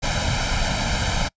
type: noise with comb filter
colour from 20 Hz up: pink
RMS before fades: -22 dBFS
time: 0.02-1.29 s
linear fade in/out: 20 ms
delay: 1.3 ms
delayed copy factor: +0.8
effects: noise-tail reverb RT60 0.1 s tail -26 dB re dry + resampled to 16000 Hz